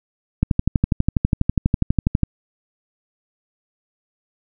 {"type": "click train", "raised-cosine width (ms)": 5, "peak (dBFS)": -3, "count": 23, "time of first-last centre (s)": [0.43, 2.233], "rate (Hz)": 12.2, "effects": []}